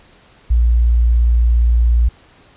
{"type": "tone", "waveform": "sine", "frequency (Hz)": 58.6, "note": "A#1", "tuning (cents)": 10, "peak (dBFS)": -9, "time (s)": [0.5, 2.09], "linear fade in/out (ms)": 10, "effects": ["pink hiss -48 dBFS RMS until 2.56 s", "resampled to 8000 Hz"]}